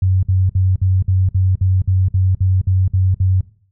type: tone bursts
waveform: sine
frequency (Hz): 93.7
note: F#2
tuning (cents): +22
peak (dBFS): -11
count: 13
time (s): 0.02-3.41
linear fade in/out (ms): 5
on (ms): 210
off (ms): 55
effects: noise-tail reverb RT60 0.5 s tail -18 dB re dry